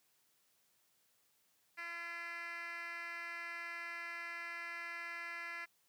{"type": "tone with band-pass filter", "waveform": "10% pulse", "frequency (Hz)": 340.7, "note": "F4", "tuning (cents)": -43, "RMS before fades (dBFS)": -45, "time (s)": [1.77, 5.66], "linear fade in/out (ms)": 20, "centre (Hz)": 2100, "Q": 2.7, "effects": ["white hiss -75 dBFS RMS until 5.88 s", "high-pass 80 Hz 12 dB/octave"]}